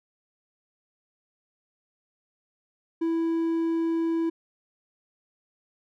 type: tone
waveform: triangle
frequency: 329.8 Hz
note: E4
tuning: 1 cent sharp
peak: -21 dBFS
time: 3.01-4.3 s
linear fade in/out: 10 ms
effects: none